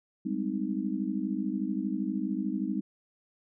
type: chord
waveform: sine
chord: Ab major seventh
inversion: third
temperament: just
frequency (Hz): 194.67 / 207.7 / 259.6 / 311.5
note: G3 / Ab3 / C4 / Eb4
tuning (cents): -12 / 0 / -13 / +2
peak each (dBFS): -34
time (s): 0.25-2.81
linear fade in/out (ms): 10
effects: none